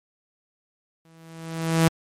sawtooth tone with exponential growth, 163.4 Hz, E3, 15 cents flat, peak -10 dBFS, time 1.05-1.88 s, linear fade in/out 2 ms, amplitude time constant 180 ms, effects MP3 64 kbps

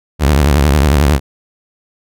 sawtooth tone with vibrato, 72.1 Hz, D2, 31 cents flat, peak -4 dBFS, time 0.19-1.2 s, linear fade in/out 50 ms, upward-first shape triangle, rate 11 Hz, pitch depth 200 cents each way, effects none

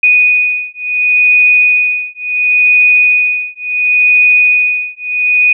sine beating tone pair, 2478 / 2478.71 Hz, D#7 / D#7, -8 / -7 cents, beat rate 0.71 Hz, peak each -10 dBFS, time 0.03-5.53 s, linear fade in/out 5 ms, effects none

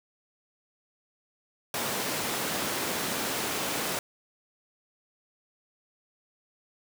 pink high-pass noise, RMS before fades -31 dBFS, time 1.74-3.99 s, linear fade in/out 2 ms, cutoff 220 Hz, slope 12 dB/octave, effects none

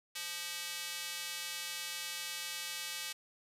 square tone with high-pass filter, 174 Hz, F3, 6 cents flat, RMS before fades -41 dBFS, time 0.15-3.13 s, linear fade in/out 10 ms, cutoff 2800 Hz, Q 0.88, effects resampled to 32000 Hz

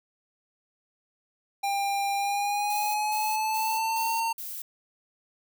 square tone with pitch glide, 798 to 911.4 Hz, G5 to A#5, +31 to -39 cents, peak -26 dBFS, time 1.63-4.33 s, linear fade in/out 10 ms, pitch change +230 cents, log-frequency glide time 2.15-4.14 s
violet noise bursts, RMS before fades -37 dBFS, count 5, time 2.7-4.62 s, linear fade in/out 2 ms, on 240 ms, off 180 ms
effects none

